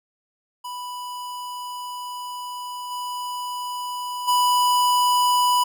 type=tone with level steps; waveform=square; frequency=987.8 Hz; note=B5; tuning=in tune; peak=-31 / -28 / -17 dBFS; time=0.64-5.64 s; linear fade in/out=10 ms; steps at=2.9 / 4.27 s; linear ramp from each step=20 ms; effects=none